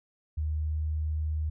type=tone with pitch glide; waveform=sine; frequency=76.8 to 77.29 Hz; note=D#2 to D#2; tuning=-22 to -11 cents; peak=-27 dBFS; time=0.37-1.5 s; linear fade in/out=10 ms; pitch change=+11 cents; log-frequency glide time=0.54-0.8 s; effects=none